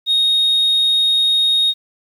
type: tone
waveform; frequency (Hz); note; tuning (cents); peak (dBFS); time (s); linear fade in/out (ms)
sine; 3729; A#7; 0; -10; 0.06-1.74; 50
effects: tanh soft clip ceiling -10 dBFS + 8-bit